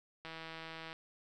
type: click train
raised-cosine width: 0.3 ms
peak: -30 dBFS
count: 111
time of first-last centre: 0.25-0.929 s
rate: 162 Hz
effects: none